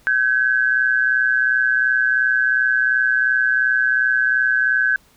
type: tone pair together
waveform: sine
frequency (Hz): 1538.4 / 1661.2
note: G6 / G#6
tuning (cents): -33 / 0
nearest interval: minor second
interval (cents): 133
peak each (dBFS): -16 / -19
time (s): 0.07-4.96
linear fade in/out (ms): 0
effects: pink hiss -55 dBFS RMS until 5.16 s